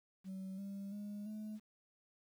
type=tone with pitch steps; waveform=sine; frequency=190 / 197.73 / 205.8 / 214.1 Hz; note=F#3 / G3 / G#3 / A3; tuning=+46 / +15 / -16 / -47 cents; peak=-40 dBFS; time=0.24-1.6 s; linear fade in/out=50 ms; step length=340 ms; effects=tanh soft clip ceiling -41 dBFS + 11-bit